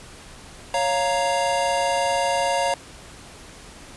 square chord, Bb minor, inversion first, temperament equal, 554.4 / 698.5 / 932.3 Hz, Db5 / F5 / Bb5, 0 / 0 / 0 cents, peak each -25 dBFS, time 0.74-2.74 s, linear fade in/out 2 ms, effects pink hiss -43 dBFS RMS until 3.96 s + resampled to 24000 Hz

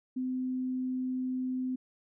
sine tone, 256.1 Hz, C4, 37 cents flat, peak -30 dBFS, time 0.16-1.76 s, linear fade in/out 10 ms, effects none

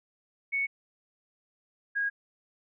sine tone pair in turn, 2217 / 1638.5 Hz, C#7 / G#6, 0 / -24 cents, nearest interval perfect fourth, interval 524 cents, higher first, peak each -26 dBFS, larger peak neither, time 0.52-0.67 / 1.95-2.1 s, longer neither, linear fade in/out 20 ms, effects none

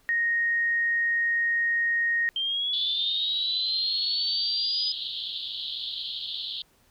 sine tone, 1864.7 Hz, A#6, in tune, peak -22 dBFS, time 0.09-2.29 s, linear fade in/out 0 ms
sine linear sweep, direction up, 3136 to 4978 Hz, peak -25 dBFS, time 2.36-4.92 s, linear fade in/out 2 ms
pink band-pass noise, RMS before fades -34 dBFS, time 2.73-6.62 s, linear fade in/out 2 ms, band 3100 to 4300 Hz, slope 96 dB/octave
effects pink hiss -63 dBFS RMS until 6.9 s

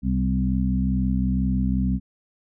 harmonic tone with a mistuned harmonic, 64 Hz, C2, 38 cents flat, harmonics 1 / 2 / 3 / 4, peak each -24 / -28 / -23 / -27 dBFS, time 0.02-2 s, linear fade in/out 50 ms, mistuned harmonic 3, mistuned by +16 cents, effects none

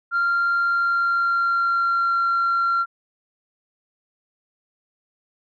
sine tone with pitch glide, 1388 to 1372.9 Hz, F6 to F6, -11 to -30 cents, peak -16 dBFS, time 0.11-2.86 s, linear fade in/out 50 ms, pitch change -19 cents, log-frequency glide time 0.59-2.2 s, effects tanh soft clip ceiling -15 dBFS

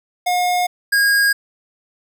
square tone pair in turn, 718 / 1632 Hz, F5 / G#6, +48 / -31 cents, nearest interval octave + major second, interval 1421 cents, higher second, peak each -16 / -13 dBFS, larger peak second, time 0.26-0.67 / 0.92-1.33 s, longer neither, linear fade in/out 10 ms, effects none

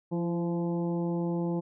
harmonic tone with a mistuned harmonic, 172.2 Hz, F3, 24 cents flat, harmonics 1 / 2 / 3 / 4 / 5 / 6, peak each -29 / -32 / -38 / -46 / -42 / -52 dBFS, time 0.11-1.61 s, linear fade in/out 20 ms, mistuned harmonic 2, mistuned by -27 cents, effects none

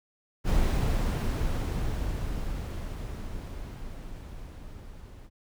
brown noise with level ramp, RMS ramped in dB -23 to -46 dBFS, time 0.44-5.3 s, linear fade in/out 50 ms, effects none

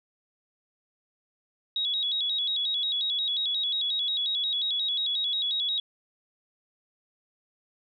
sine tone with vibrato, 3583 Hz, A7, 31 cents sharp, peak -25 dBFS, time 1.76-5.8 s, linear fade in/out 2 ms, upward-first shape square, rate 5.6 Hz, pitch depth 100 cents each way, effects none

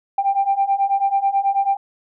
sine beating tone pair, 784 / 793.2 Hz, G5 / G5, 0 / +20 cents, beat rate 9.2 Hz, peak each -19 / -17 dBFS, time 0.18-1.77 s, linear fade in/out 5 ms, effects tanh soft clip ceiling -9 dBFS

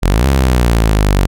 sawtooth exponential two-way sweep, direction up then down, 39.64 to 69.3 to 46.21 Hz, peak -5 dBFS, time 0.02-1.27 s, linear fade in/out 20 ms, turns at 0.27 s, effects none

